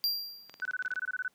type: tone with exponential decay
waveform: square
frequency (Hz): 4749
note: D8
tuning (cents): +18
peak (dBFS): -25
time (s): 0.04-0.64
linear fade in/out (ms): 0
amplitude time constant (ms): 130
type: clicks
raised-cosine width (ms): 0.2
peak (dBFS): -29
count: 9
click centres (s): 0.496 / 0.541 / 0.6 / 0.652 / 0.711 / 0.825 / 0.86 / 0.916 / 0.958
type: tone bursts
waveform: sine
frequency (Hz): 1500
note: F#6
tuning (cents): +23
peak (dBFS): -30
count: 12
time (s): 0.62-1.28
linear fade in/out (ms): 2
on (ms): 33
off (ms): 24
effects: pink hiss -70 dBFS RMS until 1.34 s + high-pass 150 Hz 12 dB/octave